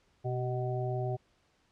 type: harmonic tone with a mistuned harmonic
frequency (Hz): 124.7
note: B2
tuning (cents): +17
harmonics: 1 / 3 / 5 / 6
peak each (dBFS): -32 / -37 / -39 / -40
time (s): 0.24-1.17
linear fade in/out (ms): 20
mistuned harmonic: 3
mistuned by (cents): +37
effects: pink hiss -70 dBFS RMS until 1.71 s + low-pass 6000 Hz 12 dB/octave